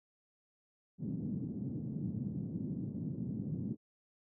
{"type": "band-pass noise", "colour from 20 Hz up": "white", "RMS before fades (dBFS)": -39, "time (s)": [0.98, 3.77], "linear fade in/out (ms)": 50, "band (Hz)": [120, 230], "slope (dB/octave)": 24, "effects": []}